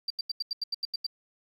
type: tone bursts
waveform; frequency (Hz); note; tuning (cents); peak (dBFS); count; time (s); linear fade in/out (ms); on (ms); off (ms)
triangle; 4699; D8; 0; -24; 10; 0.08-1.066; 5; 23; 84
effects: tanh soft clip ceiling -26 dBFS